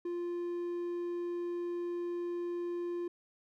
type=tone; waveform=triangle; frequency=348.4 Hz; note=F4; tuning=4 cents flat; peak=-32 dBFS; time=0.05-3.08 s; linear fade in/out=5 ms; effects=none